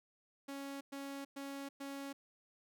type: tone bursts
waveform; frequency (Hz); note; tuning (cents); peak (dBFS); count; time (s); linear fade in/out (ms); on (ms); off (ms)
sawtooth; 277.2; C#4; 0; -39; 4; 0.48-2.13; 10; 330; 110
effects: none